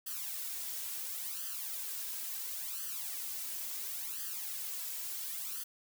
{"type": "noise with flanger", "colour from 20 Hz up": "blue", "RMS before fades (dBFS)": -40, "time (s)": [0.06, 5.64], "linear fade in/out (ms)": 10, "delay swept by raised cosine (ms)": [0.64, 3.14], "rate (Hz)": 0.72, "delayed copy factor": 0.85, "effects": []}